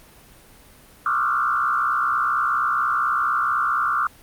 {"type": "tone with frequency modulation", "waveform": "sine", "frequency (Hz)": 1277, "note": "D#6", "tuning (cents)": 45, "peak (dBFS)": -18, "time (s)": [1.06, 4.07], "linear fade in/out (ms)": 2, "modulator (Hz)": 64.3, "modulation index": 2.5, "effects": ["pink hiss -49 dBFS RMS until 4.22 s", "Opus 32 kbps"]}